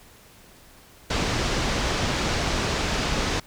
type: low-pass noise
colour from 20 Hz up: pink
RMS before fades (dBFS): -25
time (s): 1.1-3.4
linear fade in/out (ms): 5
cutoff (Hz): 6500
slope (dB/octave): 24
effects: pink hiss -51 dBFS RMS until 3.46 s